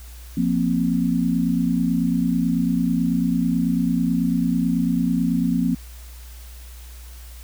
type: chord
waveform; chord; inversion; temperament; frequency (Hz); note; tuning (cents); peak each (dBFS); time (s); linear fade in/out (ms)
sine; F suspended fourth; none; just; 174.61 / 232.8 / 261.9; F3 / Bb3 / C4; 0 / -2 / +2; -22; 0.37-5.75; 5
effects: added 60 Hz sine -37 dBFS peak until 7.43 s + white hiss -47 dBFS RMS until 7.43 s